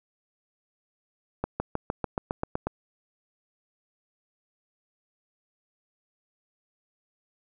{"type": "accelerating click train", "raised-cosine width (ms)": 1, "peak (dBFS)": -13, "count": 10, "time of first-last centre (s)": [1.44, 2.67], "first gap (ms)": 160, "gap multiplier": 0.96, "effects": []}